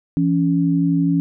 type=tone pair together; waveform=sine; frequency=168.03 / 280 Hz; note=E3 / C#4; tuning=+33 / +18 cents; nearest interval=major sixth; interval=885 cents; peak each=-17 / -17 dBFS; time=0.17-1.2 s; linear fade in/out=0 ms; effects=none